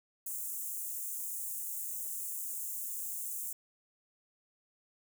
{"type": "high-pass noise", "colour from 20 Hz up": "white", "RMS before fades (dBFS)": -39, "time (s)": [0.26, 3.53], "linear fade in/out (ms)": 5, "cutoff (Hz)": 6900, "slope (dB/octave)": 48, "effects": []}